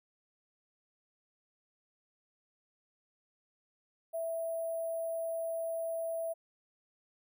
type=tone with sample-and-hold; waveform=sine; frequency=659.3 Hz; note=E5; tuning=in tune; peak=-33 dBFS; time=4.13-6.34 s; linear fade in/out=20 ms; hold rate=11025 Hz; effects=none